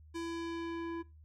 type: tone with low-pass filter sweep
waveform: square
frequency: 334.5 Hz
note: E4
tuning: 25 cents sharp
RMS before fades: -39 dBFS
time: 0.14-1.03 s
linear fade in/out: 20 ms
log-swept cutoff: 8600 to 1600 Hz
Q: 0.81
effects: noise-tail reverb RT60 0.3 s tail -24 dB re dry + added 77 Hz sine -54 dBFS peak until 1.24 s